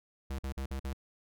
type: tone bursts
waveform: square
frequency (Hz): 67.1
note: C2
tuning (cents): +44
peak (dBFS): -35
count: 5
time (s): 0.3-0.932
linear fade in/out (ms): 5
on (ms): 88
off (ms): 48
effects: none